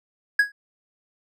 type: tone with exponential decay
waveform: triangle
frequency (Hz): 1661.2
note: G#6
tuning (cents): 0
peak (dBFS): -9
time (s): 0.39-0.52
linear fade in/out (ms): 5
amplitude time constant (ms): 28
effects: none